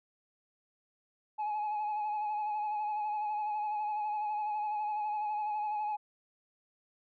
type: tone with vibrato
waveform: sine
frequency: 844 Hz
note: G#5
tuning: 28 cents sharp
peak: -29 dBFS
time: 1.38-5.97 s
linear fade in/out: 20 ms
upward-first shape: sine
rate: 12 Hz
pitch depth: 32 cents each way
effects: tanh soft clip ceiling -30 dBFS